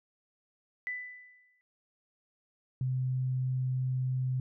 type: tone with exponential decay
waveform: sine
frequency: 1992 Hz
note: B6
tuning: 14 cents sharp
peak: -31 dBFS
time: 0.87-1.61 s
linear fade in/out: 0 ms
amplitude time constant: 160 ms
type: tone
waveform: sine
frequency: 128.8 Hz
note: C3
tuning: 27 cents flat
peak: -28 dBFS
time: 2.81-4.4 s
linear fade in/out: 2 ms
effects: none